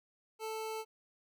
25% pulse tone, 440 Hz, A4, in tune, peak -34 dBFS, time 0.39-0.85 s, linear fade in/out 50 ms, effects none

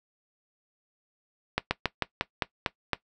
slowing click train, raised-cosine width 0.3 ms, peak -8 dBFS, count 8, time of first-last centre 1.58-2.933 s, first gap 130 ms, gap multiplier 1.13, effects noise-tail reverb RT60 0.1 s tail -18 dB re dry

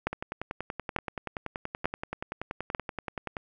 two click trains, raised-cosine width 0.5 ms, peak -18 / -11 dBFS, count 35 / 4, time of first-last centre 0.13-3.368 / 0.07-2.749 s, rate 10.5 / 1.12 Hz, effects none

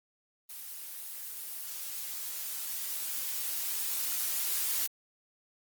blue noise with level ramp, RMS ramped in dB -43 to -30 dBFS, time 0.49-4.87 s, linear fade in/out 10 ms, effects Opus 24 kbps

